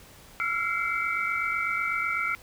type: tone cluster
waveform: sine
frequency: 1342 / 1390 / 2086 / 2288 Hz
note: E6 / F6 / C7 / D7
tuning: +31 / -9 / -6 / -46 cents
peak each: -31 dBFS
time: 0.4-2.35 s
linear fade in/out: 0 ms
effects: pink hiss -51 dBFS RMS until 2.42 s